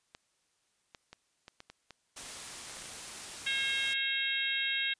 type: clicks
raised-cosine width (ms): 0.2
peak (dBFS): -30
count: 11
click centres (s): 0.149 / 0.948 / 1.13 / 1.481 / 1.604 / 1.7 / 1.907 / 2.696 / 2.77 / 2.821 / 2.857
type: noise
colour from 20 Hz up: white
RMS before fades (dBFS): -43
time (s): 2.16-3.94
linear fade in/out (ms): 10
type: harmonic tone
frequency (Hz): 540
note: C#5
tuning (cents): -45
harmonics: 3 / 4 / 5 / 6 / 7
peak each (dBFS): -36 / -36 / -36 / -36 / -36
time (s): 3.46-4.94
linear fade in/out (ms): 10
effects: white hiss -75 dBFS RMS until 4.99 s + resampled to 22050 Hz